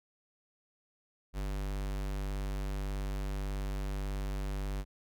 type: tone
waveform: square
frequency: 49.15 Hz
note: G1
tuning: 5 cents sharp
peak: -34 dBFS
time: 1.33-4.85 s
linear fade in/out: 50 ms
effects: none